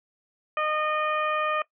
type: harmonic tone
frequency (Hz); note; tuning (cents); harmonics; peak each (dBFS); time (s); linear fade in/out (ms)
613; D#5; -26; 1 / 2 / 3 / 4 / 5; -29 / -26 / -34 / -32 / -42; 0.57-1.62; 2
effects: noise-tail reverb RT60 0.1 s tail -20 dB re dry